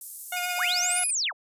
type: high-pass noise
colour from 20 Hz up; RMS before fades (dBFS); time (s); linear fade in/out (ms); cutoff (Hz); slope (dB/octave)
pink; -39; 0.01-0.7; 2; 8600; 24
type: tone with vibrato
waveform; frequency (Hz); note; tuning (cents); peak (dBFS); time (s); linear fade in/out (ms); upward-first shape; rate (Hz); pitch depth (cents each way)
15% pulse; 717; F5; +45; -22; 0.32-1.04; 5; sine; 7.8; 15
type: tone with tremolo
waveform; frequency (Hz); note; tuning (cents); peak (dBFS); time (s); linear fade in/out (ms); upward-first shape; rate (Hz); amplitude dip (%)
sawtooth; 2463; D#7; -18; -27; 0.36-1.11; 10; sine; 15; 85
type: linear two-way sweep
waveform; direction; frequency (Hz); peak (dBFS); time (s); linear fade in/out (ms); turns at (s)
sine; up then down; 440 to 11175 to 440; -24; 0.57-1.33; 50; 1.05
effects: resampled to 32000 Hz